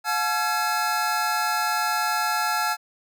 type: tone cluster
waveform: square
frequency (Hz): 720 / 861 / 1360 / 1680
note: F#5 / A5 / F6 / G#6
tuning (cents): -47 / -38 / -46 / +19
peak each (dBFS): -31 / -27 / -27 / -30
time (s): 0.04-2.77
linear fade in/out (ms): 50
effects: none